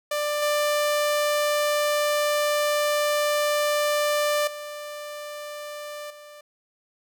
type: tone with level steps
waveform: sawtooth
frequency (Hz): 592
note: D5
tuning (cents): +14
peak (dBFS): -20 / -17 / -30 / -39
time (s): 0.11-6.41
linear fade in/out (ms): 5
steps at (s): 0.42 / 4.47 / 6.1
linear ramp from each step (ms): 5
effects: none